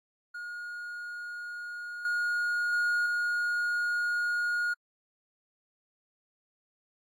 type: tone with level steps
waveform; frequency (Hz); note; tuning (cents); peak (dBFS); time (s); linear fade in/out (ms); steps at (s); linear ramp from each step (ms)
triangle; 1435; F6; +47; -35 / -25 / -23 / -25; 0.34-4.74; 10; 2.05 / 2.73 / 3.07; 2
effects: AAC 48 kbps